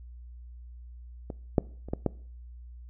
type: clicks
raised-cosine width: 2 ms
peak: -22 / -7 / -28 / -15 / -11 dBFS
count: 5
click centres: 1.302 / 1.582 / 1.886 / 1.935 / 2.063 s
effects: noise-tail reverb RT60 0.5 s tail -22 dB re dry + added 60 Hz sine -43 dBFS peak until 2.89 s